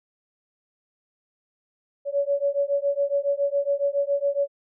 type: beating tone pair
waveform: sine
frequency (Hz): 561 / 568.2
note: C#5 / C#5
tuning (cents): +21 / +43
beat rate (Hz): 7.2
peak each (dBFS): -24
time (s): 2.05-4.48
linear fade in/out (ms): 50
effects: none